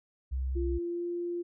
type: tone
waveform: sine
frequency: 65.1 Hz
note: C2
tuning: 8 cents flat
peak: -29 dBFS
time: 0.31-0.79 s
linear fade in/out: 20 ms
type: tone with pitch glide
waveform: sine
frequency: 344.6 to 347.6 Hz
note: F4 to F4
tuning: -23 to -8 cents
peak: -31 dBFS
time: 0.55-1.43 s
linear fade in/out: 20 ms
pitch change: +15 cents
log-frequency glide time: 0.89-1.05 s
effects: none